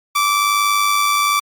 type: tone with amplitude modulation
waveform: sawtooth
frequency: 1163 Hz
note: D6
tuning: 17 cents flat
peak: -8 dBFS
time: 0.15-1.4 s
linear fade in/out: 10 ms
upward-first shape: sine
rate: 101 Hz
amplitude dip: 40%
effects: MP3 96 kbps